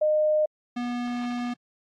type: tone pair in turn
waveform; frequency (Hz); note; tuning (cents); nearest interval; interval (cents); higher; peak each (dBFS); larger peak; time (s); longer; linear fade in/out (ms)
sine / square; 612 / 242.9; D#5 / B3; -29 / -29; octave + major third; 1600; first; -19 / -28; first; 0.01-0.46 / 0.76-1.54; second; 10
effects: low-pass 4000 Hz 12 dB/octave + AAC 48 kbps